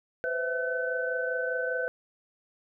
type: tone cluster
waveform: sine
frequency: 504 / 529 / 657 / 1516 Hz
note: B4 / C5 / E5 / F#6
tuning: +35 / +19 / -6 / +42 cents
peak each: -31 / -38 / -36 / -31 dBFS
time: 0.24-1.88 s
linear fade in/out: 0 ms
effects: none